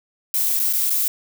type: noise with dropouts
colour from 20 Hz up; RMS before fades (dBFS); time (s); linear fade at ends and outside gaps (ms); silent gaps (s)
violet; -20; 0.34-1.08; 1; 0.594-0.599 / 0.728-0.734 / 0.897-0.903
effects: none